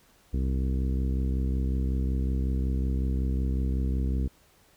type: harmonic tone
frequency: 65.41 Hz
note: C2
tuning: in tune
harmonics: 1 / 2 / 3 / 4 / 5 / 6 / 7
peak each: -25 / -34 / -35 / -37 / -42 / -46 / -46 dBFS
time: 0.33-4.28 s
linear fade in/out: 10 ms
effects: pink hiss -61 dBFS RMS until 4.76 s